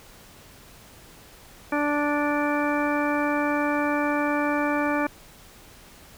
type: harmonic tone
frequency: 292.8 Hz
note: D4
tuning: 5 cents flat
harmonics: 1 / 2 / 3 / 4 / 5 / 6 / 8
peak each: -25 / -28 / -30 / -31 / -32 / -33 / -34 dBFS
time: 1.72-5.07 s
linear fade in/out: 5 ms
effects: pink hiss -49 dBFS RMS until 6.17 s